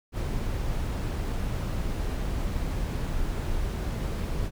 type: noise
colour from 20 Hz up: brown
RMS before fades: -29 dBFS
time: 0.12-4.51 s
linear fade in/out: 50 ms
effects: none